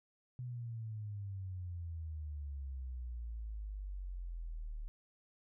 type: exponential sweep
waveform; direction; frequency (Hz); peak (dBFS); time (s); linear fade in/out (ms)
sine; down; 126.2 to 36.71; -40; 0.39-4.88; 0
effects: none